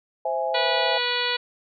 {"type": "chord", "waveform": "sine", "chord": "C augmented", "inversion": "none", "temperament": "equal", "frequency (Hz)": [523.3, 659.3, 830.6], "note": ["C5", "E5", "G#5"], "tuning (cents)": [0, 0, 0], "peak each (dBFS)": -27, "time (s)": [0.25, 0.98], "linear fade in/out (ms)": 5}
{"type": "harmonic tone", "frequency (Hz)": 488.5, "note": "B4", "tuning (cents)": -19, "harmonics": [1, 2, 3, 4, 5, 6, 7, 8, 9], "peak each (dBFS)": [-31, -31, -31, -31, -31, -31, -31, -31, -31], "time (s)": [0.54, 1.37], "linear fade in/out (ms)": 10}
{"effects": []}